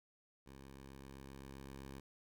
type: tone with level ramp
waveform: 10% pulse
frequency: 67.7 Hz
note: C#2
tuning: 40 cents flat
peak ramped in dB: -46 to -40 dBFS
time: 0.46-2 s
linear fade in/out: 5 ms
effects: none